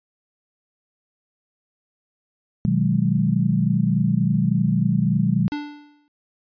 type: chord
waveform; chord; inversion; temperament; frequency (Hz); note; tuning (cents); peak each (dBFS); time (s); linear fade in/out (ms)
sine; G# minor seventh; first; equal with one note detuned; 123.47 / 155.56 / 185 / 208.5; B2 / D#3 / F#3 / G#3; 0 / 0 / 0 / +7; -23 / -22 / -21 / -23; 2.65-5.48; 0
type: tone with exponential decay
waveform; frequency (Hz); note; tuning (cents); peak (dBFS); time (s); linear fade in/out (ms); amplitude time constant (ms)
square; 293.7; D4; 0; -23; 5.52-6.08; 0; 120
effects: resampled to 11025 Hz